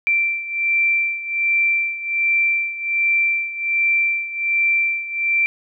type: beating tone pair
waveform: sine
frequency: 2349 / 2350.3 Hz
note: D7 / D7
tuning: 0 / +1 cents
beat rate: 1.3 Hz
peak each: -18 / -22 dBFS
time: 0.07-5.46 s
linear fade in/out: 0 ms
effects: none